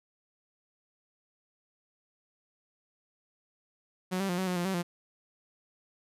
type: tone with pitch steps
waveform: sawtooth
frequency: 184.2 / 195 / 177.1 / 188 / 180.8 / 174.7 / 191.3 / 174 Hz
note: F#3 / G3 / F3 / F#3 / F#3 / F3 / G3 / F3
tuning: -7 / -9 / +24 / +28 / -40 / +1 / -42 / -6 cents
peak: -25 dBFS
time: 4.11-4.83 s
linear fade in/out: 20 ms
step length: 90 ms
effects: resampled to 32000 Hz